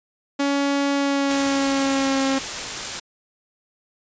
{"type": "tone with pitch glide", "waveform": "sawtooth", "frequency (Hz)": [280.9, 269.5], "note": ["C#4", "C#4"], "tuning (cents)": [23, -49], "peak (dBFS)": -15, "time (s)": [0.39, 2.39], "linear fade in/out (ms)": 10, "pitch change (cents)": -72, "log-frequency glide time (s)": [0.94, 2.26]}
{"type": "noise", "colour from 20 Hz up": "white", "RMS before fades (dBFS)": -28, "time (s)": [1.29, 3], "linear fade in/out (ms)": 10}
{"effects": ["resampled to 16000 Hz"]}